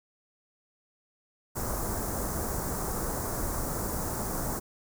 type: band-stop noise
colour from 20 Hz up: pink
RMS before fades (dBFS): -32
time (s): 1.55-4.6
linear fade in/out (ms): 20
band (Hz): 1400 to 6400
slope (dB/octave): 24
effects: none